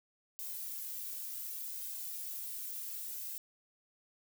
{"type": "noise with flanger", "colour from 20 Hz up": "violet", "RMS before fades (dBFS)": -42, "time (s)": [0.39, 3.38], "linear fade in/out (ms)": 0, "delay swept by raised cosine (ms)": [1.9, 2.6], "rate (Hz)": 0.68, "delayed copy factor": 0.85, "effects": []}